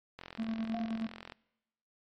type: click train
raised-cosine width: 0.3 ms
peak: -28 dBFS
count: 50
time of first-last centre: 0.19-1.322 s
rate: 43.3 Hz
type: tone with tremolo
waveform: triangle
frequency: 223.7 Hz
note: A3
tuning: 29 cents sharp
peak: -29 dBFS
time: 0.38-1.08 s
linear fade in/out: 20 ms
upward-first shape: square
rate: 9.5 Hz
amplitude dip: 45%
type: tone with exponential decay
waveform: sine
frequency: 698.5 Hz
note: F5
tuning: in tune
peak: -35 dBFS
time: 0.74-1.14 s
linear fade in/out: 2 ms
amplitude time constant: 85 ms
effects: noise-tail reverb RT60 1.0 s tail -24 dB re dry + MP3 48 kbps